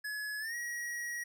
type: tone with pitch glide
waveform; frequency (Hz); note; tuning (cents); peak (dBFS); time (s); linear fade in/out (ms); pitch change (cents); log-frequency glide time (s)
square; 1697 to 1904.8; G#6 to A#6; +37 to +37; -37; 0.04-1.24; 10; +200; 0.39-0.55
effects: none